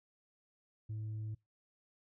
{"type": "tone with tanh clipping", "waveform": "sine", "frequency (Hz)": 108.3, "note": "A2", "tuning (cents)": -27, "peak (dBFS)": -39, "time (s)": [0.89, 1.35], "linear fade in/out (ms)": 10, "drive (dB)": 2, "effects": ["noise-tail reverb RT60 0.2 s tail -24 dB re dry"]}